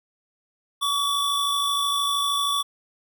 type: tone pair together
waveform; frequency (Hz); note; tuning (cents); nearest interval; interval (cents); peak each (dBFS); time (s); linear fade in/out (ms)
square; 1137 / 3464; C#6 / A7; +44 / -28; octave + perfect fifth; 1928; -25; 0.81-2.63; 20
effects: none